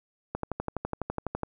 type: click train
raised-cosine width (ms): 1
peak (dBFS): -16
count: 14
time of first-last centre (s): 0.35-1.433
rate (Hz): 12
effects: none